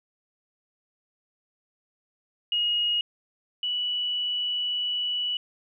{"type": "tone pair in turn", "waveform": "sine", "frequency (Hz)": [2880, 2951], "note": ["F#7", "F#7"], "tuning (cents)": [-47, -5], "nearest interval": "unison", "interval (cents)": 42, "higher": "second", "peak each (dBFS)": [-22, -25], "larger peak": "first", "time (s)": [[2.52, 3.01], [3.63, 5.37]], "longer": "second", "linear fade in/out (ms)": 2, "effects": []}